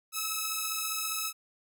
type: beating tone pair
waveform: 5% pulse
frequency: 1286 / 1301 Hz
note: E6 / E6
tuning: -43 / -23 cents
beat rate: 15 Hz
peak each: -22 dBFS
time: 0.12-1.33 s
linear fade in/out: 50 ms
effects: none